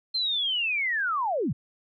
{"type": "linear sweep", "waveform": "sine", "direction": "down", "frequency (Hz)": [4186, 92.8], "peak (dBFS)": -24, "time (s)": [0.14, 1.53], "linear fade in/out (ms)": 10, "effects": []}